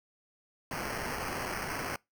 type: noise with sample-and-hold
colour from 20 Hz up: violet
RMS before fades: -36 dBFS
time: 0.71-1.96 s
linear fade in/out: 2 ms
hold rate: 3675 Hz
effects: noise-tail reverb RT60 0.2 s tail -24 dB re dry